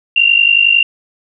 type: tone pair together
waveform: sine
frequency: 2743 / 2794 Hz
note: F7 / F7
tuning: -32 / 0 cents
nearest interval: unison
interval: 32 cents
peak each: -10 dBFS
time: 0.16-0.83 s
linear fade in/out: 5 ms
effects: none